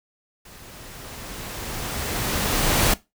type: noise with level ramp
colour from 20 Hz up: pink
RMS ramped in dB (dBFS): -45 to -18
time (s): 0.45-2.94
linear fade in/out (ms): 5
effects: noise-tail reverb RT60 0.2 s tail -18 dB re dry